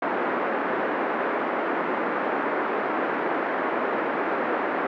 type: band-pass noise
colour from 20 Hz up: pink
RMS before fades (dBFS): -26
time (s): 0.02-4.87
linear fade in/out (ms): 5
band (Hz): 280 to 1800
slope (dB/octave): 24
effects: none